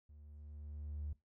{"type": "tone with level ramp", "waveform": "triangle", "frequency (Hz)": 74.3, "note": "D2", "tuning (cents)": 21, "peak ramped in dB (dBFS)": [-54, -35], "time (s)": [0.09, 1.13], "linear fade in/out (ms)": 5, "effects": ["noise-tail reverb RT60 0.2 s tail -22 dB re dry", "tanh soft clip ceiling -35 dBFS"]}